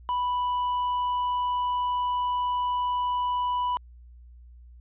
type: tone with hard clipping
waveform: sine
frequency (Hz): 987.8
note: B5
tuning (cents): 0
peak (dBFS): -25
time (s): 0.09-3.77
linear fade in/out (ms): 0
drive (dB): 3
effects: added 60 Hz sine -46 dBFS peak until 4.8 s + resampled to 8000 Hz